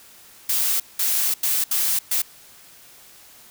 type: noise bursts at uneven times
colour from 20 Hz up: blue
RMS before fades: -21 dBFS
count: 5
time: 0.49-0.8 / 0.99-1.34 / 1.43-1.64 / 1.71-1.99 / 2.11-2.22 s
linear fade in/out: 5 ms
effects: white hiss -48 dBFS RMS until 3.5 s